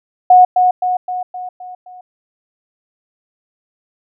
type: tone with echo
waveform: sine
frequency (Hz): 730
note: F#5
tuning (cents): -24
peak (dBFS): -3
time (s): 0.3-0.45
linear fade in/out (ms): 5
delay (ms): 260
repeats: 6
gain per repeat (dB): -5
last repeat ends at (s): 2.01
effects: none